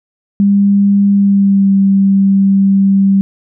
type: tone with pitch glide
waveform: sine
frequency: 200.3 to 195.61 Hz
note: G3 to G3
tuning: +38 to -3 cents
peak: -6 dBFS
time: 0.4-3.21 s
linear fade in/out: 0 ms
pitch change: -41 cents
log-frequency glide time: 1.13-1.72 s
effects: none